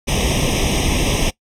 pink noise with comb filter, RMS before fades -17 dBFS, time 0.07-1.31 s, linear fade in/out 20 ms, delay 0.34 ms, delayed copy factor +1, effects noise-tail reverb RT60 0.1 s tail -21 dB re dry + low-pass 9000 Hz 12 dB/octave

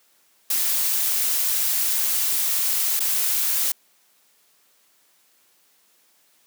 blue noise with dropouts, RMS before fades -22 dBFS, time 0.5-3.72 s, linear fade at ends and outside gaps 5 ms, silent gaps 2.995-3.002 s, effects white hiss -61 dBFS RMS until 6.46 s + high-pass 200 Hz 12 dB/octave

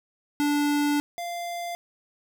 square tone pair in turn, 291.5 / 693.3 Hz, D4 / F5, -13 / -13 cents, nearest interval octave + minor third, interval 1500 cents, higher second, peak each -22 / -31 dBFS, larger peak first, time 0.4-1 / 1.18-1.75 s, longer first, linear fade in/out 0 ms, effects none

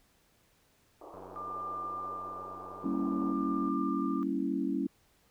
pink band-pass noise, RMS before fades -49 dBFS, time 1.01-3.33 s, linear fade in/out 5 ms, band 310 to 1200 Hz, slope 96 dB/octave
click train, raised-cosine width 1 ms, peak -37 dBFS, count 240, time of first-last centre 1.14-3.685 s, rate 93.9 Hz
sine tone with tremolo, 1194 Hz, D6, 28 cents sharp, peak -35 dBFS, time 1.36-4.23 s, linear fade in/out 0 ms, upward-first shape sine, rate 0.54 Hz, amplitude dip 65%
sine chord, G diminished seventh, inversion none, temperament equal, 196 / 233.1 / 277.2 / 329.6 Hz, G3 / Bb3 / Db4 / Fb4, 0 / 0 / 0 / 0 cents, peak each -36 / -37 / -32 / -35 dBFS, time 2.84-4.87 s, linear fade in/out 5 ms
effects pink hiss -68 dBFS RMS until 5.3 s

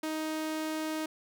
sawtooth tone, 313 Hz, D#4, 10 cents sharp, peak -28 dBFS, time 0.03-1.06 s, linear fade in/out 5 ms, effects none

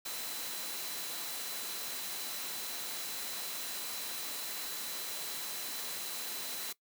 sine tone in noise, 4026 Hz, B7, 33 cents sharp, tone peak -46 dBFS, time 0.05-6.73 s, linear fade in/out 10 ms, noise white, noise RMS -40 dBFS, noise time 0.05-6.73 s, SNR -9 dB, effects noise-tail reverb RT60 0.1 s tail -20 dB re dry + high-pass 200 Hz 12 dB/octave

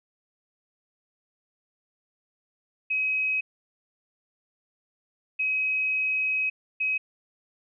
sine tone bursts at uneven times, 2540 Hz, D#7, 35 cents sharp, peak -23 dBFS, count 3, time 2.9-3.41 / 5.39-6.5 / 6.8-6.98 s, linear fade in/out 10 ms, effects none

